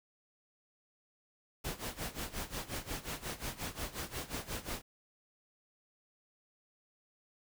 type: noise with tremolo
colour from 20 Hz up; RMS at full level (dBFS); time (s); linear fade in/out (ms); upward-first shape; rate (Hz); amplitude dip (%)
pink; -38; 1.64-4.82; 10; sine; 5.6; 85
effects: none